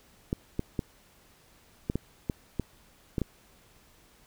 clicks, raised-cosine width 3 ms, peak -15 dBFS, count 9, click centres 0.329 / 0.594 / 0.792 / 1.899 / 1.956 / 2.298 / 2.597 / 3.182 / 3.217 s, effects pink hiss -60 dBFS RMS until 4.26 s

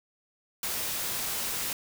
white noise, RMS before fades -32 dBFS, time 0.63-1.73 s, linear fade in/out 2 ms, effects none

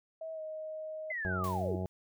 sine tone with pitch glide, 644 to 626 Hz, E5 to D#5, -41 to +10 cents, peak -38 dBFS, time 0.21-1.12 s, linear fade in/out 5 ms, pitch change -49 cents, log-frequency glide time 0.33-0.41 s
sine linear sweep, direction down, 2093 to 298.1 Hz, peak -34 dBFS, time 1.1-1.76 s, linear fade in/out 5 ms
harmonic tone, 92.5 Hz, F#2, in tune, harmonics 1 / 2 / 3 / 4 / 5 / 6 / 7 / 8 / 9, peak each -36 / -38 / -51 / -42 / -46 / -49 / -43 / -55 / -49 dBFS, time 1.25-1.86 s, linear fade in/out 0 ms
white noise with exponential decay, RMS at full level -45 dBFS, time 1.44-1.89 s, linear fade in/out 0 ms, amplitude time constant 97 ms
effects none

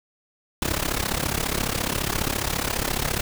pink noise with amplitude modulation, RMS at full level -22 dBFS, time 0.62-3.21 s, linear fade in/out 2 ms, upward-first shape sine, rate 34.6 Hz, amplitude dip 85%, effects none

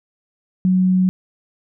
sine tone, 185 Hz, F#3, in tune, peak -12 dBFS, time 0.65-1.09 s, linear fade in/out 0 ms, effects none

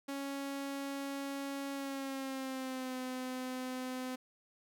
sawtooth tone with pitch glide, 277.2 to 255.7 Hz, C#4 to C4, 0 to -40 cents, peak -34 dBFS, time 0.08-4.16 s, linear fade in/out 10 ms, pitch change -140 cents, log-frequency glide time 1.73-2.97 s, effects none

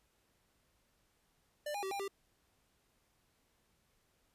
square tone with pitch steps, 593 / 815 / 384.5 / 799 / 394.7 Hz, D5 / G#5 / G4 / G5 / G4, +17 / -33 / -33 / +33 / +12 cents, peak -38 dBFS, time 1.66-2.08 s, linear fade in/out 5 ms, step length 84 ms, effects pink hiss -75 dBFS RMS until 4.34 s + resampled to 32000 Hz

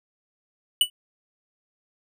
square tone with exponential decay, 2960 Hz, F#7, in tune, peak -12 dBFS, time 0.81-0.9 s, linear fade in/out 2 ms, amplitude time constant 18 ms, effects none

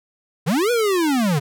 square linear two-way sweep, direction up then down, 131.7 to 493.9 to 131.7 Hz, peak -17 dBFS, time 0.46-1.4 s, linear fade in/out 20 ms, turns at 0.71 s, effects none

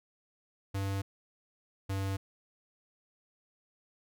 square tone pair in turn, 98 / 97.21 Hz, G2 / G2, 0 / -14 cents, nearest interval unison, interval 14 cents, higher first, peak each -32 / -32 dBFS, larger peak neither, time 0.74-1.02 / 1.89-2.17 s, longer neither, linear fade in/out 10 ms, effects none

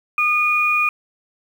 sine tone pair together, 1223.5 / 2447 Hz, D#6 / D#7, -29 / -29 cents, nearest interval octave, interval 1200 cents, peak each -20 / -16 dBFS, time 0.18-0.89 s, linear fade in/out 2 ms, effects 7-bit

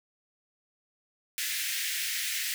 pink high-pass noise, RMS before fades -32 dBFS, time 1.38-2.54 s, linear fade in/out 0 ms, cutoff 1700 Hz, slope 48 dB/octave, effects none

